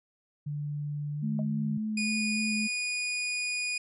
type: tone with pitch glide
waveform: sine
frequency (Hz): 146.8 to 150.93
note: D3 to D3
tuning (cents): 0 to +48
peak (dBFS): -31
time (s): 0.46-1.78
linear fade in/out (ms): 10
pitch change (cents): +48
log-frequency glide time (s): 1.12-1.27
type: tone with vibrato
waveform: sine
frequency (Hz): 214.8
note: A3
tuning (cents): -41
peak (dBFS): -29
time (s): 1.22-2.68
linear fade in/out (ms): 20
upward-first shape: sine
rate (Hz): 3.5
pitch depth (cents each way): 14
type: tone with exponential decay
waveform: sine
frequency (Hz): 624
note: D#5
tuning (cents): +5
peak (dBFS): -33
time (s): 1.39-1.47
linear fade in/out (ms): 1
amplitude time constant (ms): 17
type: tone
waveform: sawtooth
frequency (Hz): 2460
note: D#7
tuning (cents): -20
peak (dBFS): -26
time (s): 1.97-3.78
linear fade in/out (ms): 5
effects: resampled to 24000 Hz